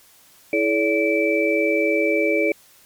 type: tone cluster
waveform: sine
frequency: 327.8 / 427.6 / 571 / 2320 Hz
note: E4 / A4 / D5 / D7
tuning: -10 / -49 / -49 / -22 cents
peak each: -22 dBFS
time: 0.53-2.52 s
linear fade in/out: 2 ms
effects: white hiss -52 dBFS RMS until 2.85 s + MP3 96 kbps